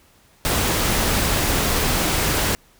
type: noise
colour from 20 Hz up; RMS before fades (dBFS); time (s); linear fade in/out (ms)
pink; -20; 0.45-2.55; 0
effects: pink hiss -55 dBFS RMS until 2.79 s